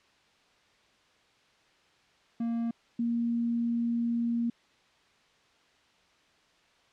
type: tone pair in turn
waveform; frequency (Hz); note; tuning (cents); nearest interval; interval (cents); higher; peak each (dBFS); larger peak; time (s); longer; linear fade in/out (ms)
triangle / sine; 232.1 / 234.5; A#3 / A#3; -7 / +11; unison; 18; second; -26; neither; 2.4-2.71 / 2.99-4.5; second; 5
effects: white hiss -64 dBFS RMS until 6.92 s + low-pass 4000 Hz 12 dB/octave